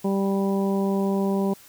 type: harmonic tone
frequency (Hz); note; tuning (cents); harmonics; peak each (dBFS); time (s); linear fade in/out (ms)
196; G3; 0; 1 / 2 / 3 / 4 / 5; -22 / -26 / -32 / -35 / -35; 0.04-1.54; 10
effects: white hiss -50 dBFS RMS until 1.68 s